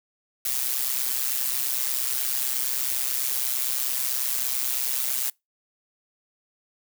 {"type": "noise with amplitude modulation", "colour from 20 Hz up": "blue", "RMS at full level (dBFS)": -23, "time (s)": [0.45, 5.3], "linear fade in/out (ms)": 5, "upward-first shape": "sine", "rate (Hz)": 129, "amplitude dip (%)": 75, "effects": ["noise-tail reverb RT60 0.2 s tail -26 dB re dry"]}